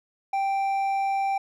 sine tone with hard clipping, 784 Hz, G5, in tune, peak -24 dBFS, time 0.33-1.38 s, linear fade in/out 5 ms, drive 5 dB, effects none

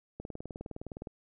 click train, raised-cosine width 2 ms, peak -27 dBFS, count 18, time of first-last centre 0.2-1.072 s, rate 19.5 Hz, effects none

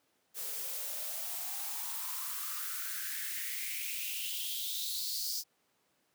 blue noise with high-pass filter sweep, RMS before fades -38 dBFS, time 0.34-5.44 s, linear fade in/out 50 ms, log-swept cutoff 430 to 5100 Hz, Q 6.1, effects pink hiss -74 dBFS RMS until 6.14 s + high-pass 200 Hz 12 dB/octave

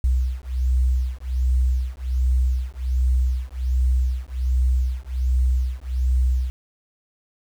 sine beating tone pair, 62.6 / 63.9 Hz, B1 / C2, +24 / -40 cents, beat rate 1.3 Hz, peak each -21 dBFS, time 0.04-6.5 s, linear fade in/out 0 ms, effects 8-bit

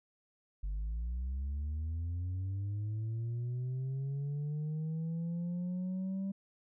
sine linear sweep, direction up, 47.49 to 196 Hz, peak -31 dBFS, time 0.63-6.32 s, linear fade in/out 10 ms, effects tanh soft clip ceiling -33 dBFS

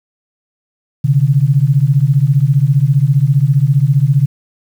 sine beating tone pair, 131.3 / 146.3 Hz, C3 / D3, +6 / -6 cents, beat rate 15 Hz, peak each -11 dBFS, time 1.04-4.26 s, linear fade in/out 10 ms, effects 7-bit

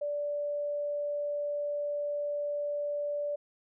sine tone, 583 Hz, D5, 13 cents flat, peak -30 dBFS, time 0.01-3.36 s, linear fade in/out 10 ms, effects none

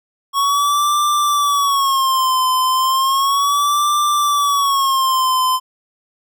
square tone with vibrato, 1102 Hz, C#6, 11 cents flat, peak -14 dBFS, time 0.33-5.6 s, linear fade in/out 50 ms, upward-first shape sine, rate 0.34 Hz, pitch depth 120 cents each way, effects none

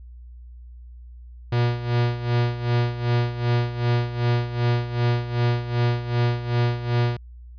45% pulse tone with tremolo, 120 Hz, B2, 49 cents flat, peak -17 dBFS, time 1.52-7.17 s, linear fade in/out 5 ms, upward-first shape sine, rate 2.6 Hz, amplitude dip 75%, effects added 60 Hz sine -39 dBFS peak until 7.58 s + resampled to 11025 Hz

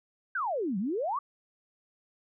sine exponential two-way sweep, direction down then up, 1627 to 178.9 to 1204 Hz, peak -28 dBFS, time 0.35-1.19 s, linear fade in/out 5 ms, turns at 0.78 s, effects none

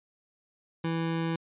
25% pulse tone, 164.81 Hz, E3, in tune, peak -24 dBFS, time 0.84-1.36 s, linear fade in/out 5 ms, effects resampled to 8000 Hz

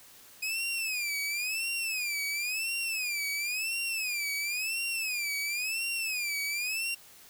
sawtooth tone with vibrato, 2500 Hz, D#7, 8 cents sharp, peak -27 dBFS, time 0.42-6.95 s, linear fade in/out 10 ms, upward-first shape sine, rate 0.96 Hz, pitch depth 170 cents each way, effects white hiss -54 dBFS RMS until 7.29 s

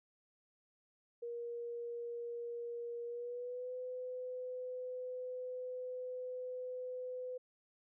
sine tone with pitch glide, 473.3 to 504.3 Hz, A#4 to B4, +26 to +36 cents, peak -40 dBFS, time 1.22-7.38 s, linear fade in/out 10 ms, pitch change +110 cents, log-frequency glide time 3.05-3.73 s, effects none

